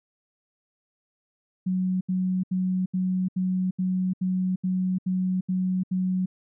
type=tone bursts; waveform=sine; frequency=185 Hz; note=F#3; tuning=in tune; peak=-22 dBFS; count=11; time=1.66-6.26 s; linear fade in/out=10 ms; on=350 ms; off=75 ms; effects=none